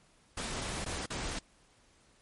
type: noise with dropouts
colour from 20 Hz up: pink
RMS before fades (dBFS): -37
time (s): 0.37-1.39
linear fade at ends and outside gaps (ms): 5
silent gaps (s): 0.847-0.86 / 1.06-1.102
effects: pink hiss -65 dBFS RMS until 2.21 s + MP3 48 kbps